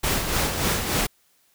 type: noise with tremolo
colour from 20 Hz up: pink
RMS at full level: -22 dBFS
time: 0.03-1.07 s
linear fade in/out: 10 ms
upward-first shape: sine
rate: 3.4 Hz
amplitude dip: 50%
effects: white hiss -63 dBFS RMS until 1.54 s